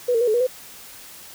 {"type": "tone with pitch steps", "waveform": "sine", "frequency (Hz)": [491.9, 456.1, 486.4, 430.9, 481.8, 508], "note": ["B4", "A#4", "B4", "A4", "B4", "B4"], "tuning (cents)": [-7, -38, -26, -36, -43, 49], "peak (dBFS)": -16, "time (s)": [0.08, 0.47], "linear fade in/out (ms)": 10, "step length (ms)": 65, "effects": ["white hiss -42 dBFS RMS until 1.34 s"]}